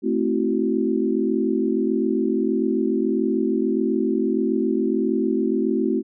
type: chord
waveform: sine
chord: F# half-diminished seventh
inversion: first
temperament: equal with one note detuned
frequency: 220 / 261.6 / 329.6 / 376.5 Hz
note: A3 / C4 / E4 / F#4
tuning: 0 / 0 / 0 / +30 cents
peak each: -24 dBFS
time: 0.02-6.03 s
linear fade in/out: 50 ms
effects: none